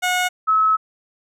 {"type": "tone pair in turn", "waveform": ["15% pulse", "sine"], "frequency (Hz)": [727, 1292], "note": ["F#5", "E6"], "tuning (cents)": [-31, -35], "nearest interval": "minor seventh", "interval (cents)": 996, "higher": "second", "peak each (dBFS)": [-11, -13], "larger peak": "first", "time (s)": [[0.02, 0.29], [0.47, 0.77]], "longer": "second", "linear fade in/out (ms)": 20, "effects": ["low-pass 12000 Hz 12 dB/octave"]}